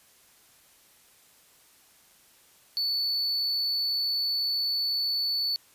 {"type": "tone", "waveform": "triangle", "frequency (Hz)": 4466, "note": "C#8", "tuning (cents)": 12, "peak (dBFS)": -24, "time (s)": [2.77, 5.56], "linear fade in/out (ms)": 0, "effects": ["white hiss -59 dBFS RMS until 5.74 s", "resampled to 32000 Hz"]}